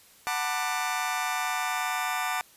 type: chord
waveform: 25% pulse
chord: B minor seventh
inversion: second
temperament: just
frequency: 740.8 / 889 / 987.8 / 1185.3 Hz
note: F#5 / A5 / B5 / D6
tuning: +2 / +18 / 0 / +16 cents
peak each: -28 / -30 / -32 / -28 dBFS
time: 0.27-2.41 s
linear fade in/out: 0 ms
effects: white hiss -56 dBFS RMS until 2.56 s + resampled to 32000 Hz